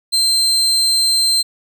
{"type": "tone", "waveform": "35% pulse", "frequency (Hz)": 4130, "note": "C8", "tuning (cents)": -23, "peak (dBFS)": -11, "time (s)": [0.12, 1.43], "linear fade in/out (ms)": 20, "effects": []}